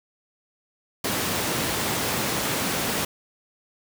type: high-pass noise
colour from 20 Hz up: pink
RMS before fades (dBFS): -26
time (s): 1.04-3.05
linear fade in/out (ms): 5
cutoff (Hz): 130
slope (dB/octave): 12
effects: none